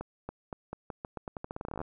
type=accelerating click train; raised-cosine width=1 ms; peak=-23 dBFS; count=22; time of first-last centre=0.01-1.815 s; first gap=280 ms; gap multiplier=0.85; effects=none